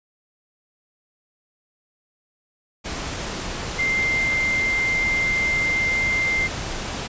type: tone in noise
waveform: sine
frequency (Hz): 2093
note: C7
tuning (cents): 0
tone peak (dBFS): -19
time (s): 3.78-6.48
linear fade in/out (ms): 20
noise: pink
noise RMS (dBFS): -29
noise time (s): 2.84-7.08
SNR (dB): +7
effects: resampled to 16000 Hz